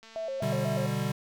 click train, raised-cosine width 0.2 ms, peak -34 dBFS, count 121, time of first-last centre 0.03-0.566 s, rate 224 Hz
sine tone with vibrato, 594 Hz, D5, 20 cents sharp, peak -31 dBFS, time 0.16-0.86 s, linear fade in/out 0 ms, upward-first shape square, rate 4.1 Hz, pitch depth 170 cents each way
square chord, G major, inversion first, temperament equal, 123.47 / 146.83 / 196 Hz, B2 / D3 / G3, 0 / 0 / 0 cents, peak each -33 dBFS, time 0.42-1.12 s, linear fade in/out 5 ms
effects none

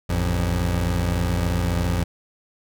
25% pulse tone pair together, 55.29 / 87.31 Hz, A1 / F2, +9 / 0 cents, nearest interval minor sixth, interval 791 cents, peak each -21 / -18 dBFS, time 0.09-2.04 s, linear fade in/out 10 ms, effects none

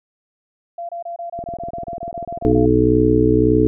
sine tone bursts, 686 Hz, F5, 31 cents flat, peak -25 dBFS, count 14, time 0.78-2.658 s, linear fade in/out 5 ms, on 110 ms, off 26 ms
click train, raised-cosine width 2 ms, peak -19 dBFS, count 25, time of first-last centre 1.39-2.572 s, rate 20.3 Hz
harmonic tone, 61.74 Hz, B1, in tune, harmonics 1 / 2 / 4 / 5 / 6 / 7, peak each -22 / -20 / -20 / -16 / -22 / -16 dBFS, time 2.45-3.67 s, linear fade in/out 0 ms
effects none

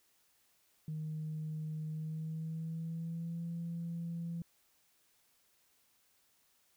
sine tone with pitch glide, 155.56 to 168.66 Hz, D#3 to E3, 0 to +40 cents, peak -36 dBFS, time 0.88-4.42 s, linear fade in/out 2 ms, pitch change +140 cents, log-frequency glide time 1.88-3.43 s, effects tanh soft clip ceiling -33 dBFS + white hiss -72 dBFS RMS until 6.76 s

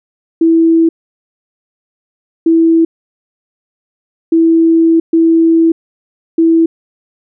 sine tone bursts at uneven times, 328.5 Hz, E4, 6 cents flat, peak -5 dBFS, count 5, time 0.41-0.89 / 2.46-2.85 / 4.32-5 / 5.13-5.72 / 6.38-6.66 s, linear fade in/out 5 ms, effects none

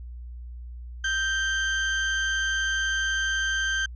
35% pulse tone with amplitude modulation, 1568 Hz, G6, in tune, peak -21 dBFS, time 1.04-3.86 s, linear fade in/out 5 ms, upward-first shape sine, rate 284 Hz, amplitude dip 25%, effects added 60 Hz sine -36 dBFS peak until 3.95 s + resampled to 16000 Hz

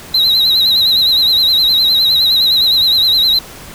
triangle tone with vibrato, 3951 Hz, B7, in tune, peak -7 dBFS, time 0.14-3.39 s, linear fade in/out 5 ms, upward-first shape sine, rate 9.7 Hz, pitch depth 81 cents each way, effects pink hiss -33 dBFS RMS until 3.74 s

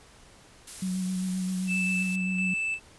blue noise, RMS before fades -39 dBFS, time 0.67-2.16 s, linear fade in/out 5 ms
sine tone with vibrato, 185.7 Hz, F#3, 7 cents sharp, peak -27 dBFS, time 0.82-2.54 s, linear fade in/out 5 ms, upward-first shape sine, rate 7.6 Hz, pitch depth 21 cents each way
triangle tone with tremolo, 2637 Hz, E7, in tune, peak -25 dBFS, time 1.67-2.8 s, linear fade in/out 50 ms, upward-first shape square, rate 1.4 Hz, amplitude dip 40%
effects pink hiss -54 dBFS RMS until 2.98 s + resampled to 24000 Hz

